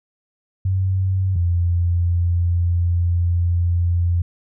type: tone pair in turn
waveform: sine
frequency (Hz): 94.5 / 86.7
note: F#2 / F2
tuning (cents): +37 / -12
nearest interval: minor second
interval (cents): 149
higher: first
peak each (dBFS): -16 / -15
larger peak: second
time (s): 0.65-1.36 / 1.36-4.22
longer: second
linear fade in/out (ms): 5
effects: none